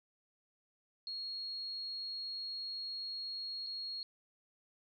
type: tone with dropouts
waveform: sine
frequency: 4297 Hz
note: C8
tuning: 45 cents sharp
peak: -39 dBFS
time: 1.07-4.03 s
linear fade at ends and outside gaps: 1 ms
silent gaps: 3.665-3.669 s
effects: none